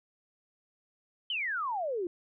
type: exponential sweep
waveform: sine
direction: down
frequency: 3136 to 334 Hz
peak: -30 dBFS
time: 1.3-2.07 s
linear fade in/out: 2 ms
effects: none